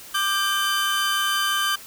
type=tone cluster; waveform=45% pulse; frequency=1185 / 1581 / 3056 Hz; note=D6 / G6 / G7; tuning=+15 / +14 / -45 cents; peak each=-25 dBFS; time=0.14-1.76 s; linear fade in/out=10 ms; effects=white hiss -42 dBFS RMS until 1.86 s